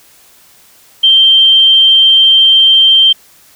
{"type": "tone", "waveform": "sine", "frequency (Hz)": 3143, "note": "G7", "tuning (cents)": 4, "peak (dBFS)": -3, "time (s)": [1.03, 3.13], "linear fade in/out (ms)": 10, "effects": ["white hiss -44 dBFS RMS until 3.55 s"]}